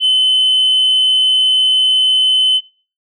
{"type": "tone", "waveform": "sine", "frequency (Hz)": 3042, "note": "F#7", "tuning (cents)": 47, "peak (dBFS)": -7, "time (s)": [0, 2.61], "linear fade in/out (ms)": 50, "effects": ["noise-tail reverb RT60 0.4 s tail -23 dB re dry", "tanh soft clip ceiling -7 dBFS"]}